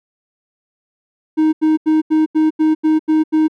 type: tone bursts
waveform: triangle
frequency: 312.5 Hz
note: D#4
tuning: 8 cents sharp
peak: -8 dBFS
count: 9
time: 1.37-3.482 s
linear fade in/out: 20 ms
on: 160 ms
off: 84 ms
effects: none